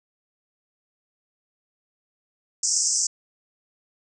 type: band-pass noise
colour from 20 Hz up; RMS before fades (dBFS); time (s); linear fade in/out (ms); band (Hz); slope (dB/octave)
pink; -23; 2.63-3.07; 5; 5200 to 8200; 96
effects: none